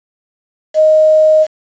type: tone with quantisation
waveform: sine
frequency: 623 Hz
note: D#5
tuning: 2 cents sharp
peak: -5 dBFS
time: 0.74-1.47 s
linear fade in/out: 50 ms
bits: 5
effects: resampled to 16000 Hz